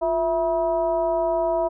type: tone with frequency modulation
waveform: sine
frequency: 659 Hz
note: E5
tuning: 1 cent flat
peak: -19 dBFS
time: 0.01-1.69 s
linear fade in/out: 20 ms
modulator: 307 Hz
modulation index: 0.8
effects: none